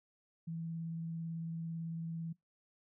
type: tone with vibrato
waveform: sine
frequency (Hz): 164.81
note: E3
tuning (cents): 0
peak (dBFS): -38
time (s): 0.47-2.33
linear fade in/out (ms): 10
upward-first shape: triangle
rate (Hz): 18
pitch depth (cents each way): 17
effects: noise-tail reverb RT60 0.2 s tail -24 dB re dry